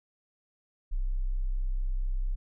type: tone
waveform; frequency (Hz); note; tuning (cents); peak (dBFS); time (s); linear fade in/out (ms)
sine; 32.18; C1; -28; -26; 0.91-2.36; 20
effects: none